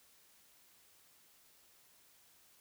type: silence
effects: white hiss -66 dBFS RMS until 2.6 s